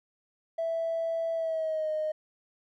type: tone with pitch glide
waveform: triangle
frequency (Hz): 659.3 to 618.7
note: E5 to D#5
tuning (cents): 0 to -10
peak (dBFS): -24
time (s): 0.58-2.12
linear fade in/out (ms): 10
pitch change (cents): -110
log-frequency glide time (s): 1.34-1.9
effects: tanh soft clip ceiling -25 dBFS